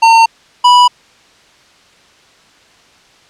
square tone pair in turn, 909 / 983.3 Hz, A#5 / B5, -44 / -8 cents, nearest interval minor second, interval 136 cents, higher second, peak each -4 dBFS, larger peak neither, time 0.02-0.26 / 0.64-0.88 s, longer neither, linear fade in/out 10 ms, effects white hiss -46 dBFS RMS until 3.29 s + low-pass 5000 Hz 12 dB/octave

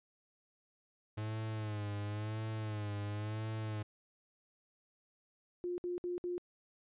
45% pulse tone with vibrato, 106.3 Hz, G#2, 41 cents sharp, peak -37 dBFS, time 1.17-3.83 s, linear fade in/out 10 ms, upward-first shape sine, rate 0.96 Hz, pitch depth 62 cents each way
sine tone bursts, 354.3 Hz, F4, 25 cents sharp, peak -35 dBFS, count 4, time 5.64-6.38 s, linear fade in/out 0 ms, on 140 ms, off 60 ms
effects resampled to 8000 Hz

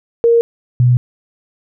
sine tone pair in turn, 466.2 / 123.48 Hz, A#4 / B2, 0 / 0 cents, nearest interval octave + major seventh, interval 2300 cents, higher first, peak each -7 dBFS, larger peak neither, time 0.24-0.41 / 0.8-0.97 s, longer neither, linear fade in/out 0 ms, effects none

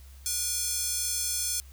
square tone with high-pass filter, 481 Hz, B4, 46 cents flat, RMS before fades -30 dBFS, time 0.26-1.6 s, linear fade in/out 0 ms, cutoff 6500 Hz, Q 1.4, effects added 67 Hz sine -46 dBFS peak until 1.72 s + white hiss -58 dBFS RMS until 1.72 s

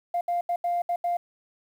sine tone bursts at uneven times, 698.5 Hz, F5, in tune, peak -22 dBFS, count 6, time 0.14-0.21 / 0.28-0.41 / 0.49-0.56 / 0.64-0.82 / 0.89-0.96 / 1.04-1.17 s, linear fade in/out 5 ms, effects tanh soft clip ceiling -19 dBFS + 9-bit

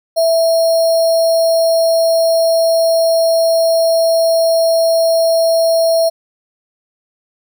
sine tone with sample-and-hold, 659.3 Hz, E5, in tune, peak -9 dBFS, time 0.16-6.1 s, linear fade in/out 20 ms, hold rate 4900 Hz, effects none

